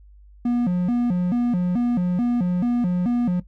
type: tone with vibrato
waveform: triangle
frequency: 207.7 Hz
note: G#3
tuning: in tune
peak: -16 dBFS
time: 0.45-3.4 s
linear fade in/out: 5 ms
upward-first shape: square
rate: 2.3 Hz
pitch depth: 260 cents each way
effects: noise-tail reverb RT60 0.1 s tail -17 dB re dry + added 50 Hz sine -45 dBFS peak until 3.47 s